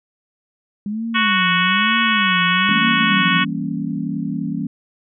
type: tone with vibrato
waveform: sine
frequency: 200 Hz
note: G3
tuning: 35 cents sharp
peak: -21 dBFS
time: 0.86-3.44 s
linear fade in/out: 2 ms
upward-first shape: sine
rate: 1.1 Hz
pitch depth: 240 cents each way
type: harmonic tone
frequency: 370 Hz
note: F#4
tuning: in tune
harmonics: 3 / 4 / 5 / 6 / 7 / 8 / 9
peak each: -20 / -21 / -22 / -23 / -23 / -24 / -25 dBFS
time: 1.14-3.45 s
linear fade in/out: 20 ms
type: chord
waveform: sine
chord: E diminished seventh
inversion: none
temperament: equal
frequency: 164.81 / 196 / 233.1 / 277.2 Hz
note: E3 / G3 / Bb3 / Db4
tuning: 0 / 0 / 0 / 0 cents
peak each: -26 dBFS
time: 2.69-4.67 s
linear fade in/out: 2 ms
effects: none